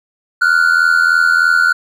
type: tone pair together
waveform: triangle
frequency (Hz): 1400 / 1483.2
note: F6 / F#6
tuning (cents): +4 / +4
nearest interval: minor second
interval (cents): 100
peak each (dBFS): -10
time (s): 0.41-1.73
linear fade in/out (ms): 10
effects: none